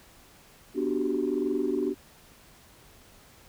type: chord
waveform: sine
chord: G major seventh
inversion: first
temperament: equal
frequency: 246.9 / 293.7 / 370 / 392 Hz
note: B3 / D4 / F#4 / G4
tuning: 0 / 0 / 0 / 0 cents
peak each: -32 / -29 / -29 / -30 dBFS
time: 0.74-1.95 s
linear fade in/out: 50 ms
effects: tanh soft clip ceiling -17 dBFS + pink hiss -55 dBFS RMS until 3.48 s